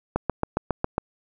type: click train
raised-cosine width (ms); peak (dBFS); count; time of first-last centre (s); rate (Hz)
1; -8; 7; 0.16-0.981; 7.31
effects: none